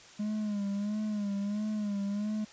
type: tone with vibrato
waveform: triangle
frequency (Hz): 206.7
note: G#3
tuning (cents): -8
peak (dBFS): -28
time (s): 0.19-2.45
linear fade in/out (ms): 10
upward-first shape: sine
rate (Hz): 1.5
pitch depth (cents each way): 65
effects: white hiss -53 dBFS RMS until 2.52 s + resampled to 16000 Hz